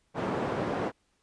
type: band-pass noise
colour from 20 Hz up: white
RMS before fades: -31 dBFS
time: 0.14-0.92 s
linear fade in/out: 50 ms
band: 130 to 690 Hz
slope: 12 dB/octave
effects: pink hiss -72 dBFS RMS until 1.22 s + resampled to 22050 Hz